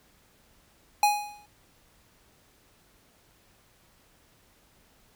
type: tone with exponential decay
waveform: square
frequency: 830 Hz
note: G#5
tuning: 1 cent flat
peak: -17 dBFS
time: 1.03-1.46 s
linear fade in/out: 2 ms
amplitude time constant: 93 ms
effects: pink hiss -62 dBFS RMS until 5.15 s